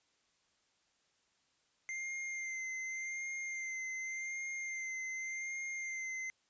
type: tone with vibrato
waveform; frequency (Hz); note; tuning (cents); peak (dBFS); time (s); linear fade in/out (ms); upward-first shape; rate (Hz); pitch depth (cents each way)
square; 2093; C7; 0; -39; 1.89-6.3; 0; sine; 0.87; 26
effects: white hiss -75 dBFS RMS until 6.49 s + resampled to 16000 Hz